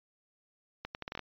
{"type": "accelerating click train", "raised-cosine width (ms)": 0.3, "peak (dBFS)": -22, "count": 8, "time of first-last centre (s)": [0.85, 1.193], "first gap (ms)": 99, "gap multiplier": 0.75, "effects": ["resampled to 11025 Hz"]}